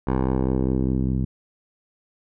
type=tone with low-pass filter sweep; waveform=10% pulse; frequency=65 Hz; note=C2; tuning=11 cents flat; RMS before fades=-22 dBFS; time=0.07-1.25 s; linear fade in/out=5 ms; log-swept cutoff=1100 to 180 Hz; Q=1.1; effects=none